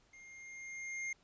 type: tone with level ramp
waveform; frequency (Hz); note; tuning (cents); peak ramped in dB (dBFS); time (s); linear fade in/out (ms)
square; 2120; C7; +22; -55 to -37; 0.13-1.13; 5
effects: pink hiss -70 dBFS RMS until 1.23 s + resampled to 16000 Hz